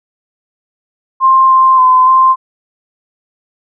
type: tone with pitch steps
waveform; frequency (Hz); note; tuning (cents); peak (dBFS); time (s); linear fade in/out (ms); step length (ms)
sine; 1055 / 1049 / 1024 / 1046; C6 / C6 / C6 / C6; +14 / +4 / -38 / -1; -4; 1.2-2.36; 50; 290
effects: none